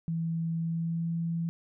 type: tone with pitch glide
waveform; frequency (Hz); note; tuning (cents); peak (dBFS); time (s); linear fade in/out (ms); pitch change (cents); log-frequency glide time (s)
sine; 164.81 to 167.01; E3 to E3; 0 to +23; -28; 0.08-1.49; 0; +23; 0.57-1.1
effects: none